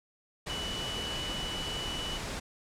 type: tone in noise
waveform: sine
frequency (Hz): 2960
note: F#7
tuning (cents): 0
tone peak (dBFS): -36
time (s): 0.49-2.18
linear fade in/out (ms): 10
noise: pink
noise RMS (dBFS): -37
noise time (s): 0.46-2.4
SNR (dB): -2
effects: low-pass 8000 Hz 12 dB/octave